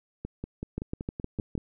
two click trains, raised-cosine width 3 ms, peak -18 / -21 dBFS, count 6 / 8, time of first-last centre 0.78-1.553 / 0.25-1.578 s, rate 6.47 / 5.27 Hz, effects none

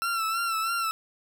40% pulse tone with vibrato, 1345 Hz, E6, 34 cents sharp, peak -25 dBFS, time 0.02-0.91 s, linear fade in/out 0 ms, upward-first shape sine, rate 3.1 Hz, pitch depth 50 cents each way, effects none

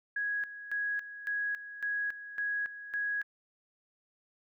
sine tone with tremolo, 1661.2 Hz, G#6, in tune, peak -30 dBFS, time 0.16-3.23 s, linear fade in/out 5 ms, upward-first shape square, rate 1.8 Hz, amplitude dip 75%, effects none

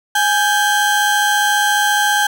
35% pulse tone pair together, 830.8 / 1567 Hz, G#5 / G6, 0 / -1 cents, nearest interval major seventh, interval 1099 cents, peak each -14 dBFS, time 0.15-2.27 s, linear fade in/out 5 ms, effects none

